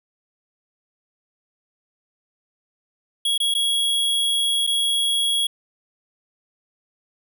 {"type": "tone with dropouts", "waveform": "square", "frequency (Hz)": 3322, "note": "G#7", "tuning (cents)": 0, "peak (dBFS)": -19, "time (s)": [3.25, 5.47], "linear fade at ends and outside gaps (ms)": 5, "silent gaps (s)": [[3.378, 3.401], [3.541, 3.549], [4.667, 4.673]], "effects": []}